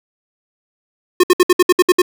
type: tone bursts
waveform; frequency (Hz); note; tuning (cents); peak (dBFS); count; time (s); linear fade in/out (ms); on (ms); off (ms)
square; 360.8; F#4; -44; -7; 9; 1.2-2.019; 5; 35; 63
effects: none